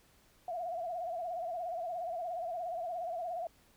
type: tone with vibrato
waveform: sine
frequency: 692 Hz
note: F5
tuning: 16 cents flat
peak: -35 dBFS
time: 0.48-3.47 s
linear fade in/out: 2 ms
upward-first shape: sine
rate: 17 Hz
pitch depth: 96 cents each way
effects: pink hiss -66 dBFS RMS until 3.76 s